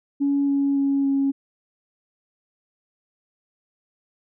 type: tone with pitch steps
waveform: sine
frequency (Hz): 281.3 / 279.2 / 277.1 / 275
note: C#4 / C#4 / C#4 / C#4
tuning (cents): +26 / +13 / -1 / -14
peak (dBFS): -17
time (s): 0.2-1.32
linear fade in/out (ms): 20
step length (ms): 280
effects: tanh soft clip ceiling -13 dBFS

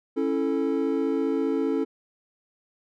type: chord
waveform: triangle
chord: A major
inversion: first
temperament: just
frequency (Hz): 275 / 330 / 440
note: C#4 / E4 / A4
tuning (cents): -14 / +2 / 0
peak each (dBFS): -24 / -26 / -25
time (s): 0.16-1.85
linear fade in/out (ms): 20
effects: none

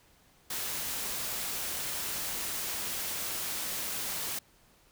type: noise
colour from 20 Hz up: white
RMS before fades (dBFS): -35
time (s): 0.5-4.39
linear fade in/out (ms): 5
effects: pink hiss -63 dBFS RMS until 4.91 s

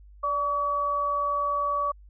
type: tone pair together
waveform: sine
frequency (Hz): 583 / 1137.4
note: D5 / C#6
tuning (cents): -13 / +44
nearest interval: octave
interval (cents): 1157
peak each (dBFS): -32 / -24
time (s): 0.23-1.92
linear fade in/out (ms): 10
effects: added 50 Hz sine -47 dBFS peak until 2.09 s

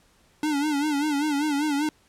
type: tone with vibrato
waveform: square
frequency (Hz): 293.7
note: D4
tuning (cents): 0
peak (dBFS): -23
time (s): 0.43-1.89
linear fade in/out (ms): 2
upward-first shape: sine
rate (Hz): 5.1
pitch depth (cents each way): 89
effects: pink hiss -61 dBFS RMS until 2.08 s + low-pass 11000 Hz 12 dB/octave

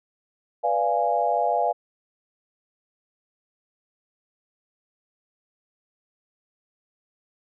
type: chord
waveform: sine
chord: B diminished seventh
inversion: none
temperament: equal with one note detuned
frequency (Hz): 493.9 / 587.3 / 692.8 / 830.6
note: B4 / D5 / F5 / Ab5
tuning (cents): 0 / 0 / -14 / 0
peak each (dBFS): -28 / -27 / -23 / -25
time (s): 0.63-1.73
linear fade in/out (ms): 20
effects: none

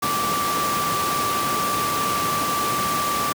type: tone in noise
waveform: sine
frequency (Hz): 1167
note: D6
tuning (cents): -11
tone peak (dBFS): -22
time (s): 0.02-3.33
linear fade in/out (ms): 10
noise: pink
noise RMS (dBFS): -25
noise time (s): 0.02-3.33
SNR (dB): 0
effects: high-pass 150 Hz 12 dB/octave

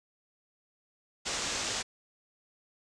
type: low-pass noise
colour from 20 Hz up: white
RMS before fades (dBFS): -34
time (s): 1.25-1.83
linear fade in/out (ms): 20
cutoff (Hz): 7800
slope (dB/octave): 48
effects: none

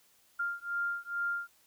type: beating tone pair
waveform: sine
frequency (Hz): 1396.9 / 1399.2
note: F6 / F6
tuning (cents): 0 / +3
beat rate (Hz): 2.3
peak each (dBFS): -35 / -35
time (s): 0.39-1.48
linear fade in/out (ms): 10
effects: white hiss -66 dBFS RMS until 1.66 s

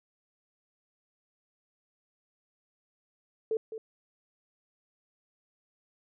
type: tone with echo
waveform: sine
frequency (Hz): 442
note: A4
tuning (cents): +8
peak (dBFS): -26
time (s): 3.51-3.57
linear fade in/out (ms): 2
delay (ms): 210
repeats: 1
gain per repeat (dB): -10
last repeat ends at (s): 3.78
effects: none

